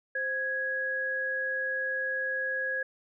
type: tone pair together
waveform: sine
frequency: 523.3 / 1661.4 Hz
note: C5 / G#6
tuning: 0 / 0 cents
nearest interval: octave + minor sixth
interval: 2000 cents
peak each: -36 / -29 dBFS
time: 0.15-2.83 s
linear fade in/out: 5 ms
effects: none